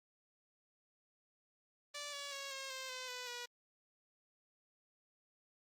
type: tone with pitch steps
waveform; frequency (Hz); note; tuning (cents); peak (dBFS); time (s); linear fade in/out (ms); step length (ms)
5% pulse; 582 / 567.1 / 552.5 / 538.3 / 524.5 / 511.1 / 498 / 485.2; D5 / C#5 / C#5 / C5 / C5 / C5 / B4 / B4; -16 / +39 / -6 / +49 / +4 / -41 / +14 / -31; -32; 1.94-3.46; 10; 190
effects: low-pass 12000 Hz 12 dB/octave + Opus 24 kbps